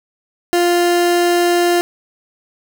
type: tone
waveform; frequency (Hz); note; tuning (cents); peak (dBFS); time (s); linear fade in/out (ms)
30% pulse; 349.3; F4; 0; -9; 0.53-1.81; 0
effects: none